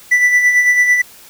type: tone with tremolo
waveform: triangle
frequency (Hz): 1975.5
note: B6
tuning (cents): 0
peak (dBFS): -5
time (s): 0.11-1.02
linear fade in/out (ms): 10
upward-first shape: sine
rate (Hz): 9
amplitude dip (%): 50
effects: white hiss -41 dBFS RMS until 1.29 s